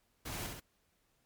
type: noise with echo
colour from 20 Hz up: pink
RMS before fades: -42 dBFS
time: 0.25-0.47 s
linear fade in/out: 10 ms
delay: 66 ms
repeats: 2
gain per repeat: -3 dB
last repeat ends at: 0.602 s
effects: pink hiss -75 dBFS RMS until 1.25 s + MP3 96 kbps